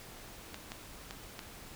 clicks, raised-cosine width 0.2 ms, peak -24 dBFS, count 4, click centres 0.544 / 0.719 / 1.109 / 1.392 s, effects pink hiss -50 dBFS RMS until 1.75 s

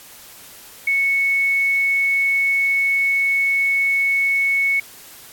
sine tone, 2210 Hz, C#7, 6 cents flat, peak -15 dBFS, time 0.87-4.8 s, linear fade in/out 5 ms, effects white hiss -42 dBFS RMS until 5.32 s + AAC 64 kbps

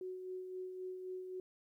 sine tone with tremolo, 370 Hz, F#4, in tune, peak -40 dBFS, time 0.01-1.4 s, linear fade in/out 2 ms, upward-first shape sine, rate 3.8 Hz, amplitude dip 40%, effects 13-bit

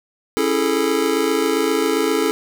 square chord, A major seventh, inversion first, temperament just, 275 / 330 / 412.5 / 440 Hz, C#4 / E4 / G#4 / A4, -14 / +2 / -12 / 0 cents, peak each -24 / -23 / -24 / -21 dBFS, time 0.37-2.31 s, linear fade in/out 0 ms, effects none

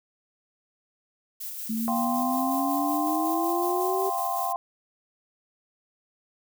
violet noise with tremolo, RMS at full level -35 dBFS, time 1.4-4.53 s, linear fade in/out 10 ms, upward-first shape square, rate 5.4 Hz, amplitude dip 25%
sine exponential sweep, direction up, 220 to 390 Hz, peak -26 dBFS, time 1.69-4.1 s, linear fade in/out 10 ms
sine chord, F suspended second, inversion none, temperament equal, 698.5 / 784 / 1046.5 Hz, F5 / G5 / C6, 0 / 0 / 0 cents, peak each -30 dBFS, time 1.88-4.56 s, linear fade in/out 0 ms
effects none

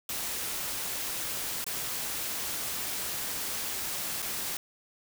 white noise with dropouts, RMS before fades -34 dBFS, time 0.09-4.57 s, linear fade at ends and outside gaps 2 ms, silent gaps 1.643-1.665 / 4.221-4.225 s, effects none

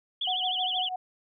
sine tone with vibrato, 3182 Hz, G7, 25 cents sharp, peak -27 dBFS, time 0.21-0.89 s, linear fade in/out 5 ms, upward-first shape triangle, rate 13 Hz, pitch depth 190 cents each way
sine tone with tremolo, 738 Hz, F#5, 5 cents flat, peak -28 dBFS, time 0.27-0.96 s, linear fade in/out 5 ms, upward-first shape sine, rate 6.2 Hz, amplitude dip 75%
effects none

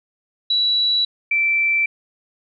sine tone pair in turn, 3927 / 2335 Hz, B7 / D7, -11 / -11 cents, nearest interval major sixth, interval 900 cents, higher first, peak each -15 dBFS, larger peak neither, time 0.5-1.05 / 1.31-1.86 s, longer neither, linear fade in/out 5 ms, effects none

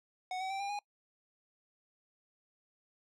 square tone with pitch steps, 740 / 759.5 / 779.5 / 800 / 821.1 Hz, F#5 / F#5 / G5 / G5 / G#5, 0 / +45 / -10 / +35 / -20 cents, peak -36 dBFS, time 0.31-0.79 s, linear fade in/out 2 ms, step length 96 ms, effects noise-tail reverb RT60 0.1 s tail -24 dB re dry + low-pass 6000 Hz 12 dB/octave

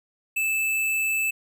sine tone with hard clipping, 2629 Hz, E7, 5 cents flat, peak -23 dBFS, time 0.36-1.31 s, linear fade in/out 10 ms, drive 17 dB, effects none

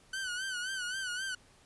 sawtooth tone with vibrato, 1504 Hz, F#6, 28 cents sharp, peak -31 dBFS, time 0.13-1.35 s, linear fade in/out 5 ms, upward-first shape sine, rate 3.8 Hz, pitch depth 81 cents each way, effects pink hiss -62 dBFS RMS until 1.65 s + resampled to 24000 Hz

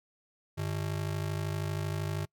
square ring-modulated tone, 124.4 Hz, B2, 13 cents sharp, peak -29 dBFS, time 0.57-2.26 s, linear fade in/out 20 ms, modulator 26.4 Hz, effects noise-tail reverb RT60 0.1 s tail -25 dB re dry

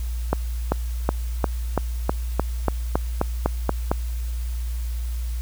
accelerating click train, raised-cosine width 1 ms, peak -5 dBFS, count 13, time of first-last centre 0.33-3.915 s, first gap 390 ms, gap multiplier 0.95, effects added 59 Hz sine -24 dBFS peak until 5.41 s + white hiss -45 dBFS RMS until 5.41 s

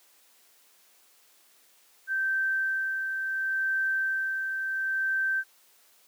sine tone with tremolo, 1557 Hz, G6, 12 cents flat, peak -24 dBFS, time 2.07-5.44 s, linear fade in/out 50 ms, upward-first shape sine, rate 0.71 Hz, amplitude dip 40%, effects white hiss -61 dBFS RMS until 6.07 s + high-pass 300 Hz 12 dB/octave

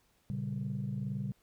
sine chord, G diminished, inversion first, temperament equal, 116.54 / 138.59 / 196 Hz, Bb2 / Db3 / G3, 0 / 0 / 0 cents, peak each -38 / -36 / -37 dBFS, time 0.3-1.32 s, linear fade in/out 0 ms, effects tanh soft clip ceiling -27 dBFS + pink hiss -71 dBFS RMS until 1.42 s

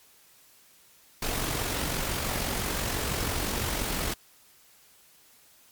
pink noise with amplitude modulation, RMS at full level -28 dBFS, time 1.22-4.14 s, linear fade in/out 5 ms, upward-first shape sine, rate 45.9 Hz, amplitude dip 40%, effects white hiss -58 dBFS RMS until 5.71 s + MP3 96 kbps

